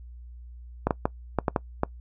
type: clicks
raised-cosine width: 1 ms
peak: -8 dBFS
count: 7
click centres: 0.87 / 0.908 / 1.055 / 1.387 / 1.482 / 1.562 / 1.834 s
effects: noise-tail reverb RT60 0.1 s tail -22 dB re dry + added 60 Hz sine -41 dBFS peak until 2 s